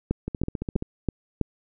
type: two click trains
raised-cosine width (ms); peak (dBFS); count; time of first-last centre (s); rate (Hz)
3; -16 / -10; 9 / 5; 0.28-0.824 / 0.11-1.413; 14.7 / 3.07
effects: none